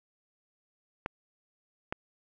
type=clicks; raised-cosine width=0.5 ms; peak=-17 dBFS; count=2; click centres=1.061 / 1.925 s; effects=none